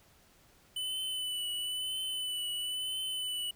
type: tone with vibrato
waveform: square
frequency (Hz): 2998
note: F#7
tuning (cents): +22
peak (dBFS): -34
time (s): 0.76-3.51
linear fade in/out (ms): 5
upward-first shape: triangle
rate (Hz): 1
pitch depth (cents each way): 35
effects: pink hiss -63 dBFS RMS until 3.55 s